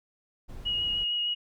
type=noise; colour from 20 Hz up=brown; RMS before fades=-42 dBFS; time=0.48-1.05 s; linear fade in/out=20 ms
type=tone with vibrato; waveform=sine; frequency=2888 Hz; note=F#7; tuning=43 cents flat; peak=-26 dBFS; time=0.65-1.35 s; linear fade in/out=20 ms; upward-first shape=sine; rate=6.6 Hz; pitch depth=13 cents each way
effects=none